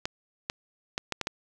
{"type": "clicks", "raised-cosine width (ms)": 0.2, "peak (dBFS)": -12, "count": 6, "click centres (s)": [0.055, 0.499, 0.979, 1.123, 1.213, 1.271], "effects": []}